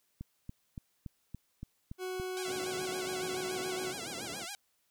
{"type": "click train", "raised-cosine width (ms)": 5, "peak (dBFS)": -29, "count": 8, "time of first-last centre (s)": [0.21, 2.199], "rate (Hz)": 3.52}
{"type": "tone", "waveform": "40% pulse", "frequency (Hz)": 370, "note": "F#4", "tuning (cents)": 0, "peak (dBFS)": -35, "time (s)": [1.98, 3.95], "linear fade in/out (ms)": 50}
{"type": "tone with vibrato", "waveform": "5% pulse", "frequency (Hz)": 740, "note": "F#5", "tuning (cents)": 0, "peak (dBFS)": -28, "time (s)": [2.37, 4.55], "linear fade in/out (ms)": 0, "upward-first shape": "sine", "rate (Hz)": 7.1, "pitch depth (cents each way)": 190}
{"type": "band-pass noise", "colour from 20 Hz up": "white", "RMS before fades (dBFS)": -46, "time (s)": [2.45, 4.47], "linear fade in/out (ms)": 50, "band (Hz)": [140, 450], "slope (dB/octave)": 12}
{"effects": ["white hiss -75 dBFS RMS until 4.9 s"]}